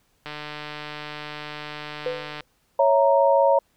click train, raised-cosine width 0.3 ms, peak -18 dBFS, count 323, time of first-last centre 0.26-2.407 s, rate 150 Hz
sine tone with exponential decay, 501 Hz, B4, 25 cents sharp, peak -21 dBFS, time 2.06-2.44 s, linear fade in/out 2 ms, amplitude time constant 81 ms
sine chord, A# diminished, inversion first, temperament equal, 554.4 / 659.3 / 932.3 Hz, C#5 / E5 / A#5, 0 / 0 / 0 cents, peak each -17 / -22 / -20 dBFS, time 2.79-3.59 s, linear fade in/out 5 ms
effects pink hiss -66 dBFS RMS until 3.76 s

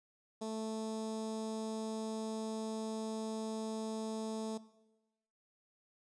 15% pulse tone with notch filter, 220 Hz, A3, in tune, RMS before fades -40 dBFS, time 0.41-4.58 s, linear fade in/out 10 ms, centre 2100 Hz, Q 0.6, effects noise-tail reverb RT60 1.0 s tail -18 dB re dry + resampled to 22050 Hz

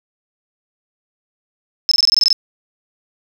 sine tone bursts, 5220 Hz, E8, 18 cents flat, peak -9 dBFS, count 10, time 1.89-2.328 s, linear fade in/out 0 ms, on 24 ms, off 22 ms, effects none

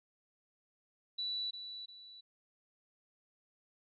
sine tone with echo, 3951 Hz, B7, in tune, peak -35 dBFS, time 1.18-1.51 s, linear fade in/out 10 ms, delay 350 ms, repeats 2, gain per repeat -8 dB, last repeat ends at 2.21 s, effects none

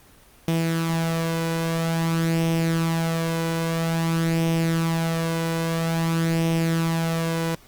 sawtooth tone with flanger, 164.7 Hz, E3, 1 cent flat, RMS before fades -23 dBFS, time 0.48-7.55 s, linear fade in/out 2 ms, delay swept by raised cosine 0.34 to 2.04 ms, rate 0.5 Hz, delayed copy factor +0.5, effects pink hiss -52 dBFS RMS until 7.67 s + Opus 24 kbps

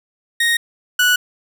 30% pulse tone pair in turn, 1864.7 / 1474.3 Hz, A#6 / F#6, 0 / -7 cents, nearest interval major third, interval 407 cents, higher first, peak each -11 / -9 dBFS, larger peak second, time 0.4-0.57 / 0.99-1.16 s, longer neither, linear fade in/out 5 ms, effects none

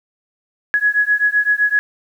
sine beating tone pair, 1675 / 1682.8 Hz, G#6 / G#6, +14 / +22 cents, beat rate 7.8 Hz, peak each -16 dBFS, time 0.74-1.79 s, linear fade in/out 0 ms, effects 8-bit

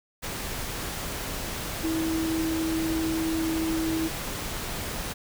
sine tone in noise, 322.8 Hz, E4, 36 cents flat, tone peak -25 dBFS, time 1.83-4.09 s, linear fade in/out 20 ms, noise pink, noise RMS -33 dBFS, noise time 0.22-5.14 s, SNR +5 dB, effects none

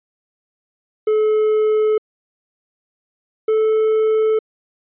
triangle tone pair in turn, 430.4 / 436.9 Hz, A4 / A4, -38 / -12 cents, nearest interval unison, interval 26 cents, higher second, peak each -11 dBFS, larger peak neither, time 1.07-1.98 / 3.48-4.39 s, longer neither, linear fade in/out 5 ms, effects resampled to 8000 Hz

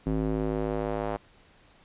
square tone with band-pass filter sweep, 53.2 Hz, G#1, 42 cents sharp, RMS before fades -29 dBFS, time 0.06-1.17 s, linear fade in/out 5 ms, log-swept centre 260 to 700 Hz, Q 1.4, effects pink hiss -58 dBFS RMS until 1.84 s + resampled to 8000 Hz

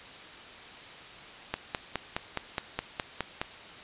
click train, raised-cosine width 0.3 ms, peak -13 dBFS, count 10, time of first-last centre 1.54-3.415 s, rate 4.8 Hz, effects white hiss -46 dBFS RMS until 3.83 s + resampled to 8000 Hz

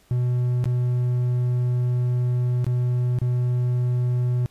triangle tone with dropouts, 123.47 Hz, B2, in tune, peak -17 dBFS, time 0.11-4.46 s, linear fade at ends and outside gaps 0 ms, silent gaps 0.642-0.656 / 2.644-2.666 / 3.187-3.216 s, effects pink hiss -58 dBFS RMS until 4.5 s + resampled to 32000 Hz

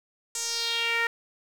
sawtooth tone with band-pass filter sweep, 464 Hz, A#4, 8 cents flat, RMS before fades -28 dBFS, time 0.35-1.07 s, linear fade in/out 2 ms, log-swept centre 7500 to 1800 Hz, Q 3.2, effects 8-bit

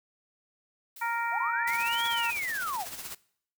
blue noise with exponential decay, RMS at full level -46 dBFS, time 0.96-2.11 s, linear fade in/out 5 ms, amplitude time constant 250 ms
harmonic tone, 466.2 Hz, A#4, in tune, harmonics 2 / 3 / 4 / 5, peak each -30 / -34 / -36 / -38 dBFS, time 1.01-2.31 s, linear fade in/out 10 ms
sine linear two-way sweep, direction up then down, 625 to 3393 to 625 Hz, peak -30 dBFS, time 1.31-2.86 s, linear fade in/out 50 ms, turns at 2.06 s
white noise with tremolo, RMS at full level -38 dBFS, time 1.67-3.15 s, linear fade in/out 5 ms, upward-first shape sine, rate 16 Hz, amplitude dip 55%
effects noise-tail reverb RT60 0.6 s tail -21 dB re dry

